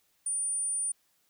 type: tone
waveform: sine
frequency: 9330 Hz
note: D9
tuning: 12 cents flat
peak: -27 dBFS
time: 0.26-0.92 s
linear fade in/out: 5 ms
effects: tanh soft clip ceiling -25 dBFS + white hiss -71 dBFS RMS until 1.29 s